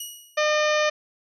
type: tone with exponential decay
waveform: 15% pulse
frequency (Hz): 2907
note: F#7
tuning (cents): -31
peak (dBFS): -23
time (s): 0-0.56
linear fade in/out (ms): 5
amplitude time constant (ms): 120
type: harmonic tone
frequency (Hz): 606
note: D#5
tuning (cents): -46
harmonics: 1 / 2 / 3 / 4 / 5 / 6 / 7 / 8 / 9 / 10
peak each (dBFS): -21 / -27 / -27 / -29 / -34 / -35 / -39 / -39 / -40 / -36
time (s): 0.37-0.9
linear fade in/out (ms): 10
effects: none